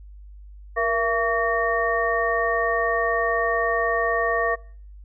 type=tone cluster; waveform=sine; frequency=469.7 / 674 / 1135 / 1838 Hz; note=A#4 / E5 / C#6 / A#6; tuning=+13 / +38 / +41 / -25 cents; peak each=-25 dBFS; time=0.76-4.56 s; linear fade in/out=20 ms; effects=noise-tail reverb RT60 0.5 s tail -24 dB re dry + added 50 Hz sine -40 dBFS peak until 5.04 s